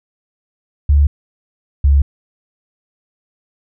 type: tone pair in turn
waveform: sine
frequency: 72 / 70.07 Hz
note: D2 / C#2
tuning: -34 / +19 cents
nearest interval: unison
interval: 47 cents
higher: first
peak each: -7 dBFS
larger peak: neither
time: 0.89-1.07 / 1.84-2.02 s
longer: neither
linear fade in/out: 5 ms
effects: none